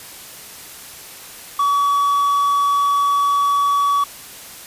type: tone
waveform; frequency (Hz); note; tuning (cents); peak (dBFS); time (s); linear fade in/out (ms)
triangle; 1136; C#6; +42; -12; 1.59-4.04; 5
effects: white hiss -37 dBFS RMS until 4.66 s + resampled to 32000 Hz